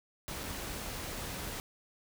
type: noise with dropouts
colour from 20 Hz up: pink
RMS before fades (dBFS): -40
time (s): 0.28-1.6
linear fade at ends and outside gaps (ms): 0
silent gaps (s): 0.434-0.438
effects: none